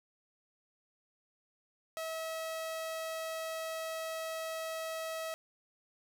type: tone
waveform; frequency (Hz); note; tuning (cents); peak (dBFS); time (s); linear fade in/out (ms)
sawtooth; 645; E5; -38; -33; 1.97-5.34; 0
effects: none